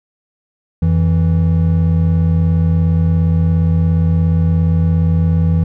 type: tone pair together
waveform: triangle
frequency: 87.06 / 164.2 Hz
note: F2 / E3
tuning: -5 / -6 cents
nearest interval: major seventh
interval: 1099 cents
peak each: -11 dBFS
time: 0.82-5.64 s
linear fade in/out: 5 ms
effects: none